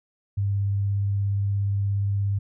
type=tone with vibrato; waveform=sine; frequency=99.9 Hz; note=G2; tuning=33 cents sharp; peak=-21 dBFS; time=0.37-2.39 s; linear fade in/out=10 ms; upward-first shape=sine; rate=17 Hz; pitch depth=10 cents each way; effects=none